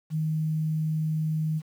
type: tone with quantisation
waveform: sine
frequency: 156.6 Hz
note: D#3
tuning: 11 cents sharp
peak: -24 dBFS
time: 0.1-1.62 s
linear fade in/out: 50 ms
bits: 9
effects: none